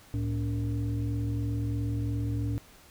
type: tone with frequency modulation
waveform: sine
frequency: 110 Hz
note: A2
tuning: in tune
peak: -27 dBFS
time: 0.14-2.58 s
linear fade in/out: 0 ms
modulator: 177 Hz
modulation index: 0.84
effects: pink hiss -55 dBFS RMS until 2.9 s

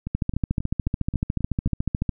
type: two click trains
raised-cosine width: 5 ms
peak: -10 / -16 dBFS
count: 28 / 7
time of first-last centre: 0.15-2.092 / 0.07-1.674 s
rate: 13.9 / 3.74 Hz
effects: none

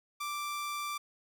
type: tone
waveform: sawtooth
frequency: 1174.7 Hz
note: D6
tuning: in tune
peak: -31 dBFS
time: 0.2-0.98 s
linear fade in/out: 10 ms
effects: none

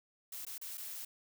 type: noise with dropouts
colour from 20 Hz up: blue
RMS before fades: -44 dBFS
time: 0.32-1.05 s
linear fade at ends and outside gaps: 5 ms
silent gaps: 0.451-0.466 / 0.581-0.614 / 0.774-0.778 s
effects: none

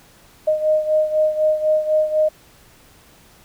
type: beating tone pair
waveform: sine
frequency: 617 / 621 Hz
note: D#5 / D#5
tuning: -15 / -3 cents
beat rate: 4 Hz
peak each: -16 / -21 dBFS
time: 0.47-2.29 s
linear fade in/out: 10 ms
effects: pink hiss -50 dBFS RMS until 3.44 s

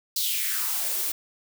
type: noise with high-pass filter sweep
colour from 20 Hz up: blue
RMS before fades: -27 dBFS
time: 0.16-1.12 s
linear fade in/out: 5 ms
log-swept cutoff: 4400 to 280 Hz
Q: 3.6
effects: none

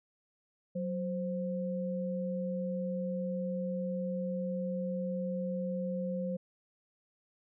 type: tone pair together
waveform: sine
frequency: 185 / 523.3 Hz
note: F#3 / C5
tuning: 0 / 0 cents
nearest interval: octave + tritone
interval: 1800 cents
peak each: -34 / -36 dBFS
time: 0.75-6.37 s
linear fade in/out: 10 ms
effects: none

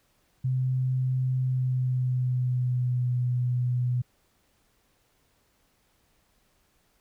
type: tone with pitch glide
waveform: sine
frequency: 128.9 to 123.86 Hz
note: C3 to B2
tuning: -26 to +5 cents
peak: -23 dBFS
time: 0.44-4.02 s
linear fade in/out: 10 ms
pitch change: -69 cents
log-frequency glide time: 1.34-3.12 s
effects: pink hiss -68 dBFS RMS until 7 s

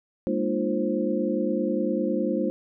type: tone cluster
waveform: sine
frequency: 204.2 / 234.1 / 301.3 / 348.8 / 526 Hz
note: G#3 / A#3 / D4 / F4 / C5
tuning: -29 / +8 / +44 / -2 / +9 cents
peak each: -29 dBFS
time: 0.27-2.5 s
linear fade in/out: 0 ms
effects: none

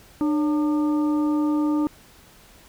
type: harmonic tone with a mistuned harmonic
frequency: 300 Hz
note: D4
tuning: 37 cents sharp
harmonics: 1 / 2 / 3 / 4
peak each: -19 / -35 / -34 / -36 dBFS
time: 0.21-1.87 s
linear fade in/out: 0 ms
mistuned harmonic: 2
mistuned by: -110 cents
effects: pink hiss -51 dBFS RMS until 2.68 s

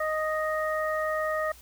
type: harmonic tone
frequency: 622.3 Hz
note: D#5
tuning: in tune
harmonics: 1 / 2 / 3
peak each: -28 / -31 / -33 dBFS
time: 0-1.52 s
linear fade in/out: 5 ms
effects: added 60 Hz sine -53 dBFS peak until 1.61 s + white hiss -53 dBFS RMS until 1.61 s

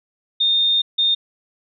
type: tone bursts at uneven times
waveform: sine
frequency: 3651 Hz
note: A#7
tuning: 37 cents flat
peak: -14 dBFS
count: 2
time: 0.4-0.82 / 0.98-1.15 s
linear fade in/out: 10 ms
effects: none

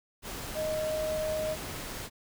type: tone in noise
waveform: sine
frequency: 622.3 Hz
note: D#5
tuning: in tune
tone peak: -29 dBFS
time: 0.54-1.57 s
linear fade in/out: 50 ms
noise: pink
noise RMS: -39 dBFS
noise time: 0.22-2.1 s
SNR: +7 dB
effects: none

